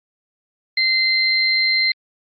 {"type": "tone pair together", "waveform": "sine", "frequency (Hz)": [2072, 4144], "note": ["C7", "C8"], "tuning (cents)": [-17, -17], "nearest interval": "octave", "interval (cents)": 1200, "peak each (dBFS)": [-17, -18], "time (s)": [0.77, 1.92], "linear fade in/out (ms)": 5, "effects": ["Opus 32 kbps"]}